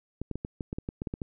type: clicks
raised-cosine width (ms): 3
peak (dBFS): -20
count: 12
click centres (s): 0.216 / 0.313 / 0.356 / 0.449 / 0.608 / 0.729 / 0.785 / 0.889 / 1.019 / 1.072 / 1.139 / 1.218
effects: none